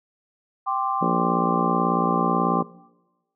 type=chord; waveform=sine; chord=G suspended fourth; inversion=none; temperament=equal; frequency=784 / 1046.5 / 1174.7 Hz; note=G5 / C6 / D6; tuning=0 / 0 / 0 cents; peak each=-26 dBFS; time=0.66-2.63 s; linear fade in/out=20 ms
type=harmonic tone; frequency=58.27 Hz; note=A#1; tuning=in tune; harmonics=3 / 4 / 5 / 6 / 7 / 8 / 9 / 10; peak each=-25 / -27 / -29 / -31 / -32 / -33 / -34 / -35 dBFS; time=1.01-2.63 s; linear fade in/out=10 ms
effects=noise-tail reverb RT60 1.0 s tail -20 dB re dry